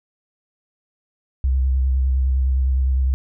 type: tone with vibrato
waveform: sine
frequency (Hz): 65.41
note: C2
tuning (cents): 0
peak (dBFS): -15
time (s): 1.44-3.14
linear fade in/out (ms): 0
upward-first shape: triangle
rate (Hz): 9.8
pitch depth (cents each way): 42
effects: none